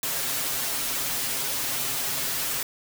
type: noise with comb filter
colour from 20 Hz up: white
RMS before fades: -28 dBFS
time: 0.03-2.63 s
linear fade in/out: 2 ms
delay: 7.4 ms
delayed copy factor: +0.75
effects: none